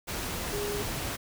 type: tone in noise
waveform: sine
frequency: 410 Hz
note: G#4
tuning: 22 cents flat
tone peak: -32 dBFS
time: 0.52-0.83 s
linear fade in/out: 20 ms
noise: pink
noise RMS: -34 dBFS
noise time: 0.07-1.17 s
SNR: -1 dB
effects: none